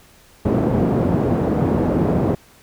pink band-pass noise, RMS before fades -18 dBFS, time 0.45-2.35 s, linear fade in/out 5 ms, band 120 to 480 Hz, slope 12 dB/octave, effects pink hiss -50 dBFS RMS until 2.62 s

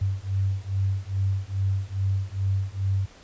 sine beating tone pair, 95.8 / 98.2 Hz, G2 / G2, -39 / +4 cents, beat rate 2.4 Hz, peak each -26 dBFS, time 0.01-3.06 s, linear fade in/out 10 ms, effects pink hiss -51 dBFS RMS until 3.23 s + resampled to 16000 Hz

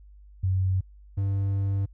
sine / triangle tone pair in turn, 93.9 / 98.49 Hz, F#2 / G2, +26 / +9 cents, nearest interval minor second, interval 83 cents, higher second, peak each -21 dBFS, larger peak neither, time 0.43-0.81 / 1.17-1.86 s, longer second, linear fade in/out 10 ms, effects added 50 Hz sine -47 dBFS peak until 1.93 s

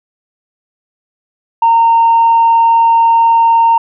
sine tone, 919 Hz, A#5, 25 cents flat, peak -4 dBFS, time 1.62-3.78 s, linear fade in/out 5 ms, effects tanh soft clip ceiling -2 dBFS

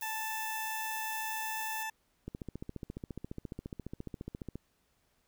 violet noise, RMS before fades -43 dBFS, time 0.01-1.83 s, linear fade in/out 0 ms
20% pulse tone, 880 Hz, A5, in tune, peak -31 dBFS, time 0.02-1.9 s, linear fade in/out 5 ms
click train, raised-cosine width 3 ms, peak -27 dBFS, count 34, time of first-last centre 2.28-4.556 s, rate 14.5 Hz
effects pink hiss -74 dBFS RMS until 5.27 s

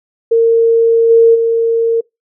sine tone with level steps, 458.5 Hz, A#4, 29 cents flat, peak -6 / -3 / -9 dBFS, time 0.31-2.01 s, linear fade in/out 10 ms, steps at 1.09 / 1.34 s, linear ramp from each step 20 ms, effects noise-tail reverb RT60 0.2 s tail -25 dB re dry

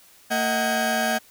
40% pulse tone cluster, 227.5 / 630 / 749 / 1622 Hz, A#3 / D#5 / F#5 / G#6, -42 / +21 / +21 / -41 cents, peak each -27 / -26 / -25 / -26 dBFS, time 0.3-1.19 s, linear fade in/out 20 ms, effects white hiss -53 dBFS RMS until 1.3 s

